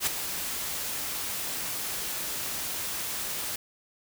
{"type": "noise with ADSR envelope", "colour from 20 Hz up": "white", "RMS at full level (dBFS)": -24, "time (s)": [0, 3.56], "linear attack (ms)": 69, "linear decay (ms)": 8, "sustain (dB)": -9, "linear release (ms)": 4, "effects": []}